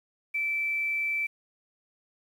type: tone with quantisation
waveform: sine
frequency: 2325 Hz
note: D7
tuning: 18 cents flat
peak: -26 dBFS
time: 0.34-1.27 s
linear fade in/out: 10 ms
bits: 9
effects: none